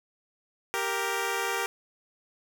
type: tone pair together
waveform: 10% pulse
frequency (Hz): 391.8 / 466.2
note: G4 / A#4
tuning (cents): -1 / 0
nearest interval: minor third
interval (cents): 301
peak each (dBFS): -22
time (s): 0.74-1.66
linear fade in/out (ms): 0
effects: none